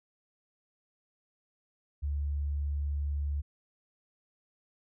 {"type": "tone", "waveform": "sine", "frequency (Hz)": 72.1, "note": "D2", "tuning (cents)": -31, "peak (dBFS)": -29, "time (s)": [2.02, 3.42], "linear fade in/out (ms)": 20, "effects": []}